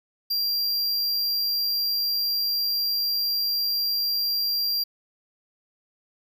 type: tone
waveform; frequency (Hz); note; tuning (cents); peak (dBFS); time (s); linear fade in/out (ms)
square; 4751; D8; +19; -23; 0.3-4.84; 10
effects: none